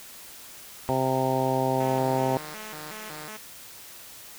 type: click train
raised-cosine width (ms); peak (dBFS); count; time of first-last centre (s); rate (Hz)
0.2; -30; 422; 0.88-3.245; 178
type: harmonic tone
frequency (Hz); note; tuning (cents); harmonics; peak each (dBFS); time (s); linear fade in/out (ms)
131.2; C3; +5; 1 / 2 / 3 / 4 / 5 / 6 / 7; -30 / -30 / -30 / -30 / -30 / -30 / -30; 0.89-2.37; 0
type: tone with vibrato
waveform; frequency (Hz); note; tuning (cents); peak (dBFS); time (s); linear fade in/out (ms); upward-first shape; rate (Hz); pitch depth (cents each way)
5% pulse; 181.2; F#3; -36; -27; 1.8-3.37; 5; square; 2.7; 300
effects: white hiss -45 dBFS RMS until 4.38 s